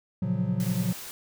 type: chord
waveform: triangle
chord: Gb major seventh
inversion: first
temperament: equal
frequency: 116.54 / 138.59 / 174.61 / 185 Hz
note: Bb2 / Db3 / F3 / Gb3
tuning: 0 / 0 / 0 / 0 cents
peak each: -29 / -31 / -28 / -26 dBFS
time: 0.22-0.93 s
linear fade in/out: 5 ms
type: noise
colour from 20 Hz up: white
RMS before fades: -40 dBFS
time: 0.6-1.11 s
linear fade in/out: 0 ms
effects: none